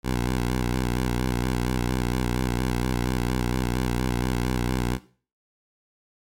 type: tone with vibrato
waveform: 10% pulse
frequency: 61.74 Hz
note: B1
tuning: in tune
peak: -15 dBFS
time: 0.03-4.99 s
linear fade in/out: 50 ms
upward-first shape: square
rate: 4.3 Hz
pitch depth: 54 cents each way
effects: noise-tail reverb RT60 0.4 s tail -17 dB re dry + AAC 64 kbps